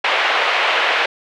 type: band-pass noise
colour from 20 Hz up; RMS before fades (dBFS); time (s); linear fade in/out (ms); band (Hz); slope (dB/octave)
white; -17; 0.04-1.06; 5; 480 to 2900; 24
effects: none